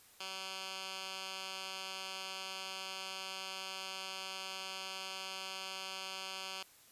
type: tone with band-pass filter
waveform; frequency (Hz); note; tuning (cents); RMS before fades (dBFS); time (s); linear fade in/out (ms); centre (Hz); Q
10% pulse; 190.2; F#3; +48; -44; 0.2-6.63; 5; 3800; 1.2
effects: white hiss -62 dBFS RMS until 6.91 s + resampled to 32000 Hz